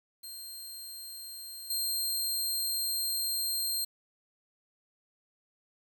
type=tone with level steps; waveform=15% pulse; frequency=4186 Hz; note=C8; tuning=in tune; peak=-35 / -23 dBFS; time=0.23-3.85 s; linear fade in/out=10 ms; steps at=1.7 s; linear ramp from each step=5 ms; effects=10-bit